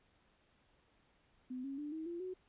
sine tone with pitch steps, 254 / 273.8 / 295.2 / 318.2 / 343 / 369.7 Hz, B3 / C#4 / D4 / D#4 / F4 / F#4, +49 / -21 / +9 / +39 / -31 / -1 cents, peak -40 dBFS, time 1.5-2.34 s, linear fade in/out 10 ms, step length 140 ms, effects pink hiss -72 dBFS RMS until 2.48 s + resampled to 8000 Hz

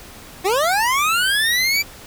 25% pulse linear sweep, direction up, 349.2 to 2349 Hz, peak -12 dBFS, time 0.44-1.83 s, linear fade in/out 20 ms, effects pink hiss -40 dBFS RMS until 2.06 s

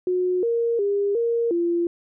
sine tone with pitch steps, 363.7 / 466 / 403.3 / 466.4 / 343.2 Hz, F#4 / A#4 / G4 / A#4 / F4, -30 / -1 / +49 / +1 / -30 cents, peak -19 dBFS, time 0.07-1.87 s, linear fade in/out 2 ms, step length 360 ms, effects none

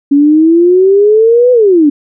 sine exponential two-way sweep, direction up then down, 279 to 505 to 279 Hz, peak -3 dBFS, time 0.11-1.9 s, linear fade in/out 10 ms, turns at 1.52 s, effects none

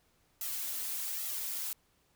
blue noise with flanger, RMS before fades -37 dBFS, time 0.41-1.73 s, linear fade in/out 2 ms, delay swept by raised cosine 1.5 to 4 ms, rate 1.2 Hz, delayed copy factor +0.6, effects pink hiss -71 dBFS RMS until 2.15 s

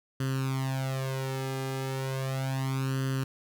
sawtooth tone with flanger, 133.1 Hz, C3, 30 cents sharp, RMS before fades -31 dBFS, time 0.2-3.24 s, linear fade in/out 5 ms, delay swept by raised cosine 0.65 to 2.45 ms, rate 0.35 Hz, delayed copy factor +0.85, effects none

